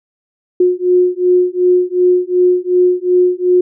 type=beating tone pair; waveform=sine; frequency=359.6 / 362.3 Hz; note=F#4 / F#4; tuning=-49 / -36 cents; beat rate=2.7 Hz; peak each=-12 dBFS; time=0.6-3.61 s; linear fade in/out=5 ms; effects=none